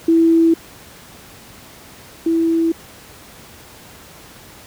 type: tone pair in turn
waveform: sine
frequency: 329.6 / 329.6 Hz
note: E4 / E4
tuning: 0 / 0 cents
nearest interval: unison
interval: 0 cents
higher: neither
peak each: -9 / -13 dBFS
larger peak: first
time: 0.08-0.54 / 2.26-2.72 s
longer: neither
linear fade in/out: 5 ms
effects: pink hiss -41 dBFS RMS until 4.66 s + high-pass 60 Hz 12 dB/octave